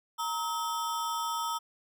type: ring-modulated tone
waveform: square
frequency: 1106 Hz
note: C#6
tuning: 4 cents flat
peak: -28 dBFS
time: 0.18-1.59 s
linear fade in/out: 20 ms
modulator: 177 Hz
effects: none